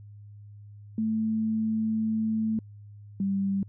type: tone pair in turn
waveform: sine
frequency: 220 / 196 Hz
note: A3 / G3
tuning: 0 / 0 cents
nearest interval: major second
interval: 200 cents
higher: first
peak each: -24 dBFS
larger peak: neither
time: 0.98-2.59 / 3.2-3.63 s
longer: first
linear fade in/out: 2 ms
effects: added 103 Hz sine -44 dBFS peak until 3.68 s